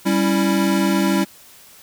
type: chord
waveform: square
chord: C# diminished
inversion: second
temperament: equal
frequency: 196 / 277.2 / 329.6 Hz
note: G3 / C#4 / E4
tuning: 0 / 0 / 0 cents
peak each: -19 / -23 / -21 dBFS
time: 0.05-1.25 s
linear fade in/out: 20 ms
effects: white hiss -46 dBFS RMS until 1.82 s